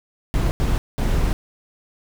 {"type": "noise bursts at uneven times", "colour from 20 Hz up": "brown", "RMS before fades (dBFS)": -19, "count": 3, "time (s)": [[0.34, 0.51], [0.6, 0.78], [0.98, 1.33]], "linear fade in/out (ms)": 0, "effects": []}